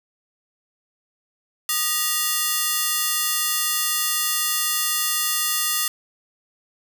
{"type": "ring-modulated tone", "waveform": "5% pulse", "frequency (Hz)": 1568, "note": "G6", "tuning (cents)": 0, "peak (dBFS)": -6, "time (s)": [1.69, 5.88], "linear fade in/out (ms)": 2, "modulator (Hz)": 336, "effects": ["7-bit"]}